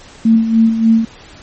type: tone with tremolo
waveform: sine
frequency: 225.2 Hz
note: A3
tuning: 40 cents sharp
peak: -5 dBFS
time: 0.25-1.05 s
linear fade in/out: 5 ms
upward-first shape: sine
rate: 3.4 Hz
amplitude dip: 65%
effects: pink hiss -39 dBFS RMS until 1.42 s + MP3 32 kbps